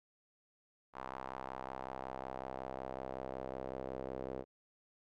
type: tone with band-pass filter sweep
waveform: sawtooth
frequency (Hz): 65.41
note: C2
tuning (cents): 0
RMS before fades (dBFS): -44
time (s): 0.93-4.45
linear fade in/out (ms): 50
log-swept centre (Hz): 1000 to 480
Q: 2.2
effects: none